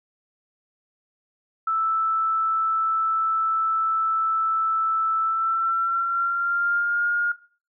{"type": "tone with pitch glide", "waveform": "sine", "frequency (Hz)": [1318.5, 1421.3], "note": ["E6", "F6"], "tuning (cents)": [0, 30], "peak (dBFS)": -20, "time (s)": [1.67, 7.32], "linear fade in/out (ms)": 5, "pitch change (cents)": 130, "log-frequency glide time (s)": [5.21, 7.07], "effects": ["noise-tail reverb RT60 0.4 s tail -17 dB re dry"]}